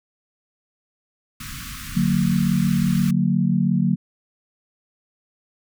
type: band-stop noise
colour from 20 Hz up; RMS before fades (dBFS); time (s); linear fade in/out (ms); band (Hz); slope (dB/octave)
pink; -34; 1.4-3.11; 5; 280 to 1100; 96
type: chord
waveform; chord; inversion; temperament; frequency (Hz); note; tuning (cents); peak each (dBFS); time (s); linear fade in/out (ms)
sine; D augmented; none; just; 146.83 / 183.54 / 229.4; D3 / F#3 / A#3; 0 / -14 / -28; -22 / -19 / -22; 1.95-3.96; 20
effects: none